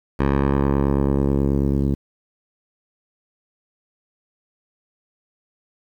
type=tone with low-pass filter sweep; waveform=10% pulse; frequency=69.3 Hz; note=C#2; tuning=in tune; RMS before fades=-19 dBFS; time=0.19-1.95 s; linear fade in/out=10 ms; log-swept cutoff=1800 to 280 Hz; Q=0.84; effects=8-bit